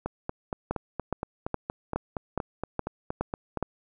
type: two click trains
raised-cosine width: 1 ms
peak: -16 / -13 dBFS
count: 16 / 8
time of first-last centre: 0.06-3.573 / 0.71-3.627 s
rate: 4.27 / 2.4 Hz
effects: none